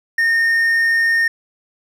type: tone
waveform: triangle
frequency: 1833 Hz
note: A#6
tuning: 30 cents flat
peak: -11 dBFS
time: 0.18-1.28 s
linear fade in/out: 5 ms
effects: none